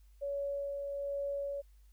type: tone with tremolo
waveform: sine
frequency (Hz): 563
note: C#5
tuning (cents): +27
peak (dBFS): -33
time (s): 0.21-1.62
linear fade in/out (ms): 20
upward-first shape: sine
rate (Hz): 1.2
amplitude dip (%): 30
effects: added 50 Hz sine -57 dBFS peak until 1.92 s + white hiss -75 dBFS RMS until 1.92 s